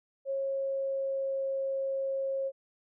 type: tone with pitch glide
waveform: sine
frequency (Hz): 544 to 540.6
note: C#5 to C#5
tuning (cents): -33 to -44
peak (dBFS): -29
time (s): 0.25-2.52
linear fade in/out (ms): 50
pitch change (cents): -11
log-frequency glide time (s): 0.42-1.47
effects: none